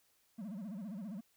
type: tone with vibrato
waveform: triangle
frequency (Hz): 203.8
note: G#3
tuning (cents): -32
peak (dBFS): -39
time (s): 0.38-1.21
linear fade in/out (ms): 10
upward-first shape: sine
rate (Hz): 15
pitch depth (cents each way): 220
effects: white hiss -73 dBFS RMS until 1.36 s